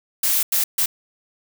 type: noise bursts at uneven times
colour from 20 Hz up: blue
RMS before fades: -19 dBFS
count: 3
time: 0.23-0.43 / 0.52-0.64 / 0.78-0.86 s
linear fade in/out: 5 ms
effects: none